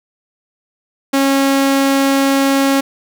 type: tone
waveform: sawtooth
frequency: 273.6 Hz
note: C#4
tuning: 23 cents flat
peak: -7 dBFS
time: 1.13-2.81 s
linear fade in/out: 10 ms
effects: none